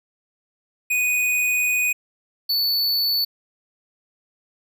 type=tone pair in turn; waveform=square; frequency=2483 / 4468 Hz; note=D#7 / C#8; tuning=-4 / +13 cents; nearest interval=minor seventh; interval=1017 cents; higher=second; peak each=-19 dBFS; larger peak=neither; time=0.9-1.93 / 2.49-3.25 s; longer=first; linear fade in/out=10 ms; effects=none